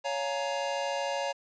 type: chord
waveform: square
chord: Bb minor seventh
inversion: first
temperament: just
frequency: 559.4 / 699.2 / 839.1 / 932.3 Hz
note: Db5 / F5 / Ab5 / Bb5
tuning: +16 / +2 / +18 / 0 cents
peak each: -33 / -38 / -39 / -37 dBFS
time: 0.04-1.33 s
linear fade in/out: 20 ms
effects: resampled to 16000 Hz + 10-bit